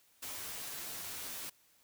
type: noise with comb filter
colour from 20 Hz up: white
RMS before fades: -43 dBFS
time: 0.22-1.5 s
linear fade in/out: 10 ms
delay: 11 ms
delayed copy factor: +0.5
effects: white hiss -68 dBFS RMS until 1.83 s